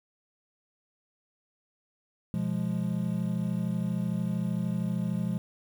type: chord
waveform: triangle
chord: F diminished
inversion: second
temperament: equal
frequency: 123.47 / 174.61 / 207.7 Hz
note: Cb3 / F3 / Ab3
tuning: 0 / 0 / 0 cents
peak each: -32 / -28 / -30 dBFS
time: 2.34-5.38 s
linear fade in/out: 0 ms
effects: 9-bit